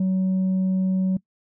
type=tone; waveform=sine; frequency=187.8 Hz; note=F#3; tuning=26 cents sharp; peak=-16 dBFS; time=0-1.17 s; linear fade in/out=5 ms; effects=noise-tail reverb RT60 0.1 s tail -23 dB re dry + tanh soft clip ceiling -18 dBFS